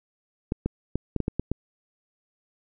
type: clicks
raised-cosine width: 3 ms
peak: -12 dBFS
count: 8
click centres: 0.521 / 0.66 / 0.956 / 1.163 / 1.203 / 1.281 / 1.396 / 1.516 s
effects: none

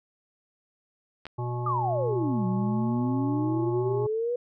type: clicks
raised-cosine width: 0.3 ms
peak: -23 dBFS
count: 2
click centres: 1.255 / 1.267 s
type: harmonic tone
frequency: 121.7 Hz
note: B2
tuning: 25 cents flat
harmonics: 1 / 3 / 5 / 7 / 9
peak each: -29 / -36 / -43 / -37 / -42 dBFS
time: 1.38-4.07 s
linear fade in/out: 10 ms
type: exponential two-way sweep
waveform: sine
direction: down then up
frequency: 1244.5 to 184.8 to 493.6 Hz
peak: -25 dBFS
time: 1.66-4.36 s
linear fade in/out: 5 ms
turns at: 2.46 s
effects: none

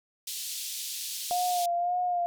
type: band-pass noise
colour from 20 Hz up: pink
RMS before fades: -36 dBFS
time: 0.27-1.66 s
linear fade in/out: 5 ms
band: 3400 to 16000 Hz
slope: 24 dB/octave
type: tone with vibrato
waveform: sine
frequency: 707 Hz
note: F5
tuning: 21 cents sharp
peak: -25 dBFS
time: 1.31-2.26 s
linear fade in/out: 0 ms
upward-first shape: sine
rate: 1.8 Hz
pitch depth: 37 cents each way
effects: none

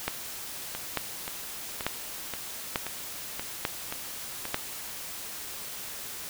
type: two click trains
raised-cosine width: 0.3 ms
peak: -10 / -17 dBFS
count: 6 / 8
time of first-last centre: 0.08-4.544 / 0.75-4.454 s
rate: 1.12 / 1.89 Hz
effects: white hiss -39 dBFS RMS until 6.29 s

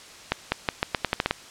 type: accelerating click train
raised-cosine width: 0.3 ms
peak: -5 dBFS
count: 10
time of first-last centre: 0.32-1.31 s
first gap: 200 ms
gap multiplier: 0.84
effects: white hiss -45 dBFS RMS until 1.5 s + low-pass 7000 Hz 12 dB/octave

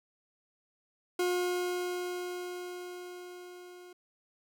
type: tone with level ramp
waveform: 40% pulse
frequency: 358.4 Hz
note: F4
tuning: 45 cents sharp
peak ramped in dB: -26 to -48 dBFS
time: 1.19-3.93 s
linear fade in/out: 5 ms
effects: none

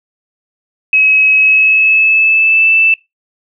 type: tone with pitch glide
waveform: sine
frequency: 2559 to 2645 Hz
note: D#7 to E7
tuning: +48 to +5 cents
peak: -6 dBFS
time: 0.93-2.94 s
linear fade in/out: 2 ms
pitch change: +57 cents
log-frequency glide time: 1.36-2.71 s
effects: noise-tail reverb RT60 0.2 s tail -22 dB re dry

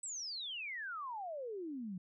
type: exponential sweep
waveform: sine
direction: down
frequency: 8150 to 174.61 Hz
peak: -40 dBFS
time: 0.03-1.98 s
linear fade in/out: 5 ms
effects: none

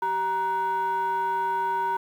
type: tone with frequency modulation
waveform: sine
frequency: 940 Hz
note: A#5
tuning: 14 cents sharp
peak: -22 dBFS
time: 0.02-1.97 s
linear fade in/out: 5 ms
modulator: 553 Hz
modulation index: 0.52
effects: tanh soft clip ceiling -19 dBFS + 9-bit

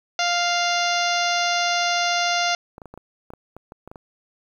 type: harmonic tone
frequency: 698.5 Hz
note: F5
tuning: in tune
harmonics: 1 / 2 / 3 / 4 / 5 / 6 / 7 / 8 / 9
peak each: -23 / -26 / -28 / -29 / -30 / -31 / -31 / -32 / -33 dBFS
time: 0.19-2.55 s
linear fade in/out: 2 ms
type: clicks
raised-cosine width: 1 ms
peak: -25 dBFS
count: 12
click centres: 2.781 / 2.818 / 2.857 / 2.94 / 2.976 / 3.304 / 3.336 / 3.566 / 3.721 / 3.876 / 3.915 / 3.958 s
effects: 9-bit

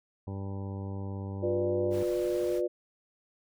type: harmonic tone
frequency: 98 Hz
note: G2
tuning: in tune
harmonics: 1 / 2 / 3 / 4 / 5 / 6 / 8 / 9 / 10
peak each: -35 / -41 / -45 / -47 / -49 / -51 / -53 / -54 / -55 dBFS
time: 0.27-2.03 s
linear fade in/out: 5 ms
type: chord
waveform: sine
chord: B diminished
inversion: second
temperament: just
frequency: 355.6 / 493.9 / 592.7 Hz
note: F4 / B4 / D5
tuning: +31 / 0 / +16 cents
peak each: -29 / -32 / -33 dBFS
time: 1.42-2.68 s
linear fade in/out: 20 ms
type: noise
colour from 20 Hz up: pink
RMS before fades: -47 dBFS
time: 1.9-2.62 s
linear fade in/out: 50 ms
effects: none

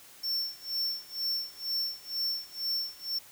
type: tone with tremolo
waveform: square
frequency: 5420 Hz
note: E8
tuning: 47 cents sharp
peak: -28 dBFS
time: 0.23-3.19 s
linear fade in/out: 10 ms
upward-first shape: sine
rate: 2.1 Hz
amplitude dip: 95%
effects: white hiss -53 dBFS RMS until 3.31 s

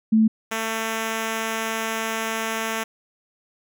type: tone pair in turn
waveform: sine / 5% pulse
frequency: 220 / 223.3 Hz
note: A3 / A3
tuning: 0 / +26 cents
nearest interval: unison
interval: 26 cents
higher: second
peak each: -13 dBFS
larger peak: neither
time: 0.12-0.28 / 0.51-2.84 s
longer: second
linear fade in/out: 10 ms
effects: none

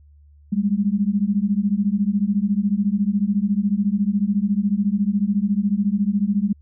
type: beating tone pair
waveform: sine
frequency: 196 / 210 Hz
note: G3 / G#3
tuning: 0 / +19 cents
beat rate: 14 Hz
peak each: -20 dBFS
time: 0.52-6.53 s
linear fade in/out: 10 ms
effects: added 73 Hz sine -47 dBFS peak until 6.61 s

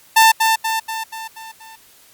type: tone with echo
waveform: sawtooth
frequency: 892 Hz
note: A5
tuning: 23 cents sharp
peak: -4 dBFS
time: 0.16-0.32 s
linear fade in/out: 10 ms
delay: 240 ms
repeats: 6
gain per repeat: -5 dB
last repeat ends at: 1.76 s
effects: white hiss -49 dBFS RMS until 2.13 s + Opus 48 kbps

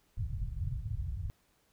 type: low-pass noise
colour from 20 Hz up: white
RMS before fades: -36 dBFS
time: 0.17-1.3 s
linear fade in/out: 0 ms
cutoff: 130 Hz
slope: 48 dB/octave
effects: pink hiss -71 dBFS RMS until 1.72 s

